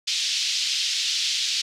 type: band-pass noise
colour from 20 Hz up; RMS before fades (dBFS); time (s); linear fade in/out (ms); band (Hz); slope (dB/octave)
pink; -25; 0.07-1.62; 10; 3100 to 5700; 24
effects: none